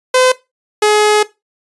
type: tone pair in turn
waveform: sawtooth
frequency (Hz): 511 / 422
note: C5 / G#4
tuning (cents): -41 / +28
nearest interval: minor third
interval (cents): 331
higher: first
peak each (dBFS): -4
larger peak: neither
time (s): 0.14-0.32 / 0.82-1.23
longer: second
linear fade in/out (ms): 5
effects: noise-tail reverb RT60 0.2 s tail -17 dB re dry + resampled to 24000 Hz